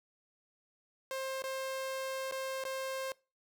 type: tone with dropouts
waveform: sawtooth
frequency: 530 Hz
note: C5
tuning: 22 cents sharp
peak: -32 dBFS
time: 1.11-3.12 s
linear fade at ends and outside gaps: 1 ms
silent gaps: 1.421-1.439 / 2.312-2.322 / 2.639-2.651 s
effects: noise-tail reverb RT60 0.3 s tail -23 dB re dry